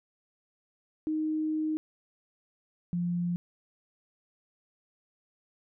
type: tone pair in turn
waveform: sine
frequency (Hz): 311.1 / 174.6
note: D#4 / F3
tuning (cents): 0 / 0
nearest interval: minor seventh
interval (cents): 1000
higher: first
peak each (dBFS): -27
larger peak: neither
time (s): 1.07-1.77 / 2.93-3.36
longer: first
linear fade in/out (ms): 0
effects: none